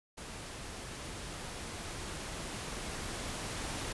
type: noise with level ramp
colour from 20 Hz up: pink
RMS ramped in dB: -45 to -38 dBFS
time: 0.17-3.93 s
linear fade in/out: 10 ms
effects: resampled to 24000 Hz